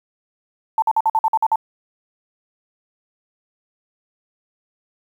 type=tone bursts; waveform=sine; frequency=886 Hz; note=A5; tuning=12 cents sharp; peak=-13 dBFS; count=9; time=0.78-1.558 s; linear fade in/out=2 ms; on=42 ms; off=50 ms; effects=8-bit